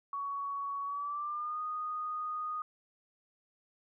sine tone with pitch glide, 1121 to 1236.7 Hz, C#6 to D#6, +19 to -11 cents, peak -34 dBFS, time 0.13-2.62 s, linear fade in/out 2 ms, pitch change +170 cents, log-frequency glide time 0.83-1.61 s, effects none

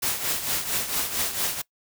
white noise with tremolo, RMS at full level -24 dBFS, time 0.02-1.62 s, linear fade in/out 10 ms, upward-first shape triangle, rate 4.4 Hz, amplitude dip 70%, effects noise-tail reverb RT60 0.1 s tail -22 dB re dry

